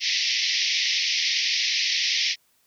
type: band-pass noise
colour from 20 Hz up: white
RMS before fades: -24 dBFS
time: 0-2.36 s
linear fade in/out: 50 ms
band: 1900 to 5800 Hz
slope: 96 dB/octave
effects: white hiss -65 dBFS RMS until 2.66 s